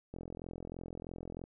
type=click train; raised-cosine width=2 ms; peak=-30 dBFS; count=57; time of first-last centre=0.14-1.439 s; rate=43.1 Hz; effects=none